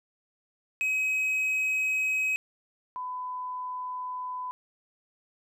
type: tone pair in turn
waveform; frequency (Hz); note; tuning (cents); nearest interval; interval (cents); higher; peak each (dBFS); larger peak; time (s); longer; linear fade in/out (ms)
triangle / sine; 2540 / 1003.1; D#7 / B5; +35 / +27; octave + major third; 1608; first; -23 / -32; first; 0.81-2.36 / 2.96-4.51; neither; 0
effects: none